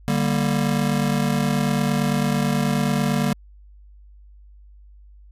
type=chord; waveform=square; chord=G minor; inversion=second; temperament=just; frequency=147 / 196 / 235.2 Hz; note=D3 / G3 / Bb3; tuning=+2 / 0 / +16 cents; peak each=-24 dBFS; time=0.08-3.33 s; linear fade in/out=0 ms; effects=added 50 Hz sine -44 dBFS peak until 5.31 s + resampled to 32000 Hz